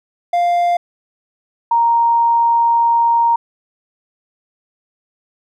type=tone pair in turn; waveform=triangle / sine; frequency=698.5 / 932.4 Hz; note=F5 / A#5; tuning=0 / 0 cents; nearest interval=perfect fourth; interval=500 cents; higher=second; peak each=-10 dBFS; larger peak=neither; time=0.33-0.77 / 1.71-3.36 s; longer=second; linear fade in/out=5 ms; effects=none